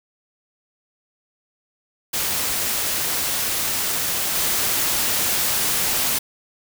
white noise with level steps, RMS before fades -23 / -21 dBFS, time 2.13-6.19 s, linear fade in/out 10 ms, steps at 4.35 s, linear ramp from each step 5 ms, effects none

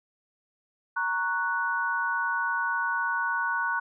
sine chord, F# major, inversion first, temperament equal, 932.3 / 1108.7 / 1480 Hz, A#5 / C#6 / F#6, 0 / 0 / 0 cents, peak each -31 / -32 / -27 dBFS, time 0.96-3.8 s, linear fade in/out 10 ms, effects none

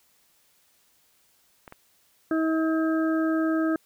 clicks, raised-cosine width 0.5 ms, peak -27 dBFS, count 2, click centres 1.678 / 1.724 s
harmonic tone, 320 Hz, D#4, 49 cents sharp, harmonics 1 / 2 / 4 / 5, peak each -22 / -31 / -34 / -35 dBFS, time 2.31-3.76 s, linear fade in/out 2 ms
effects white hiss -64 dBFS RMS until 3.85 s

